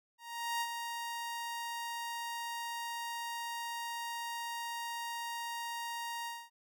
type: tone with ADSR envelope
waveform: sawtooth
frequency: 936 Hz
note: A#5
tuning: 7 cents sharp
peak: -28 dBFS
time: 0.18-6.5 s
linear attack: 430 ms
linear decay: 52 ms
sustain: -6 dB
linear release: 240 ms
effects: none